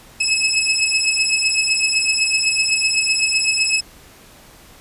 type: beating tone pair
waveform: 20% pulse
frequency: 2580 / 2587.9 Hz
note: E7 / E7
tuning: -38 / -33 cents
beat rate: 7.9 Hz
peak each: -14 dBFS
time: 0.2-3.81 s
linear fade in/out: 10 ms
effects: pink hiss -45 dBFS RMS until 4.8 s + resampled to 32000 Hz